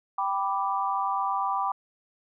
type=chord; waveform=sine; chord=G major; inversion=none; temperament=equal; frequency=784 / 987.8 / 1174.7 Hz; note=G5 / B5 / D6; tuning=0 / 0 / 0 cents; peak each=-29 dBFS; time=0.18-1.72 s; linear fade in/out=5 ms; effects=none